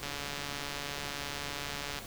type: click train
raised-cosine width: 0.2 ms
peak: -20 dBFS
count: 281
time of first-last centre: 0.03-1.988 s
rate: 143 Hz
effects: pink hiss -45 dBFS RMS until 2.06 s